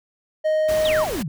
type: tone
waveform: triangle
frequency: 622.3 Hz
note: D#5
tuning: in tune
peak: -15 dBFS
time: 0.44-1.05 s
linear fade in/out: 20 ms
type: noise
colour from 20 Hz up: pink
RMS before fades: -31 dBFS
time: 0.68-1.23 s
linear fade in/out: 10 ms
type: exponential sweep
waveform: sine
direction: down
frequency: 3951 to 133.4 Hz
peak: -24 dBFS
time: 0.85-1.28 s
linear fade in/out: 2 ms
effects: none